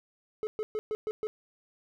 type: tone bursts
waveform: triangle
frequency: 430 Hz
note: A4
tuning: 40 cents flat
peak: -27 dBFS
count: 6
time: 0.43-1.27 s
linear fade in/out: 0 ms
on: 40 ms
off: 120 ms
effects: none